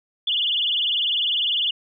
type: tone with vibrato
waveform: sine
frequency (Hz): 3165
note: G7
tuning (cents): +16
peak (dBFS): -19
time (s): 0.27-1.71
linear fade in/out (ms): 5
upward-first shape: sine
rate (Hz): 20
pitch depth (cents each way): 190
effects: none